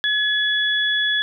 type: tone pair together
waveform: sine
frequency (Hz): 1700 / 3400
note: G#6 / G#7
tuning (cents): +40 / +40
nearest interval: octave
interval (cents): 1200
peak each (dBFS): -20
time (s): 0.04-1.22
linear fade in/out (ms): 0
effects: none